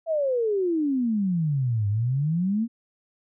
sine exponential two-way sweep, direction down then up, 672 to 99.8 to 238.4 Hz, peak -21 dBFS, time 0.06-2.68 s, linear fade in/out 50 ms, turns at 1.88 s, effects none

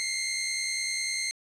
15% pulse tone pair together, 2046 / 2116 Hz, C7 / C7, -39 / +19 cents, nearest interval minor second, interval 58 cents, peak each -29 / -23 dBFS, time 0-1.31 s, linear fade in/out 0 ms, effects resampled to 22050 Hz + 9-bit

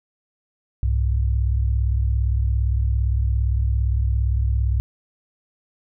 sine tone pair together, 64.3 / 101.82 Hz, C2 / G#2, -30 / -34 cents, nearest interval minor sixth, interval 796 cents, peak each -18 / -23 dBFS, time 0.83-4.8 s, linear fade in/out 0 ms, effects none

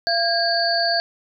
sine tone cluster, 682 / 1625 / 4404 / 4631 Hz, F5 / G#6 / C#8 / D8, -41 / -38 / -12 / -25 cents, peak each -21 / -24 / -25 / -23 dBFS, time 0.07-1 s, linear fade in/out 0 ms, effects none

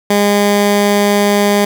15% pulse tone, 204.1 Hz, G#3, 30 cents flat, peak -3 dBFS, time 0.1-1.65 s, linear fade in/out 5 ms, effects none

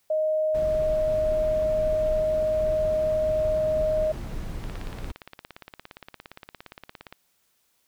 sine tone, 622.3 Hz, D#5, in tune, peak -21 dBFS, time 0.1-4.12 s, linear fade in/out 5 ms
brown noise, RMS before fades -33 dBFS, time 0.54-5.12 s, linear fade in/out 10 ms
click train, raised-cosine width 0.3 ms, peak -24 dBFS, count 44, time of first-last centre 4.64-7.126 s, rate 17.3 Hz
effects white hiss -69 dBFS RMS until 7.87 s

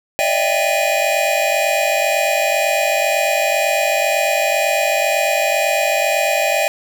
square tone cluster, 578 / 620 / 668 / 788 / 2475 Hz, D5 / D#5 / E5 / G5 / D#7, -28 / -6 / +23 / +9 / -10 cents, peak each -22 dBFS, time 0.19-6.68 s, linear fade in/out 0 ms, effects none

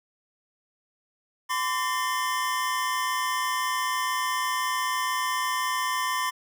square tone cluster, 1023 / 1143 / 1808 / 2094 Hz, C6 / D6 / A6 / C7, -39 / -47 / +47 / +1 cents, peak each -28 / -33 / -33 / -37 dBFS, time 1.49-6.31 s, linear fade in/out 20 ms, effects none

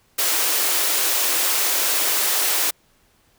white high-pass noise, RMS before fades -20 dBFS, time 0.18-2.71 s, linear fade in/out 10 ms, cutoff 300 Hz, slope 48 dB/octave, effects pink hiss -60 dBFS RMS until 3.38 s

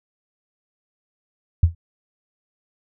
sine tone with exponential decay, 84 Hz, E2, 33 cents sharp, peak -7 dBFS, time 1.63-1.75 s, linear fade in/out 5 ms, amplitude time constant 25 ms, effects none

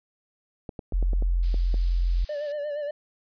clicks, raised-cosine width 2 ms, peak -22 dBFS, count 8, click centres 0.692 / 0.792 / 0.923 / 1.027 / 1.133 / 1.224 / 1.543 / 1.742 s
sine tone, 43.65 Hz, F1, in tune, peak -20 dBFS, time 0.93-2.25 s, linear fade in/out 10 ms
violet noise with tremolo, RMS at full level -34 dBFS, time 1.43-2.52 s, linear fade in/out 0 ms, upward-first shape triangle, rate 2.9 Hz, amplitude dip 25%
triangle tone with vibrato, 587.3 Hz, D5, in tune, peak -26 dBFS, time 2.29-2.91 s, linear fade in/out 5 ms, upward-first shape sine, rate 8.5 Hz, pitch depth 50 cents each way
effects resampled to 11025 Hz

